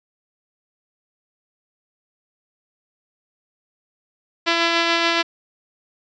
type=tone with tremolo; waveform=5% pulse; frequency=336.2 Hz; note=E4; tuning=34 cents sharp; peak=-4 dBFS; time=4.46-5.23 s; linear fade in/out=20 ms; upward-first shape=sine; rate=7 Hz; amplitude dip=25%; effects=resampled to 16000 Hz